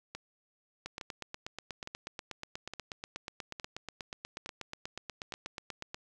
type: two click trains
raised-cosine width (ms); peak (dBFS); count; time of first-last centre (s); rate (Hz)
0.2; -22 / -23; 43 / 7; 0.86-5.945 / 0.15-5.322; 8.26 / 1.16
effects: none